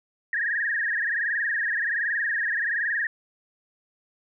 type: tone with frequency modulation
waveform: sine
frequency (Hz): 1760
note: A6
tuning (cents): 0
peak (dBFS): -23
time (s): 0.33-3.07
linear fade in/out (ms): 2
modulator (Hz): 21.3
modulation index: 6.4
effects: none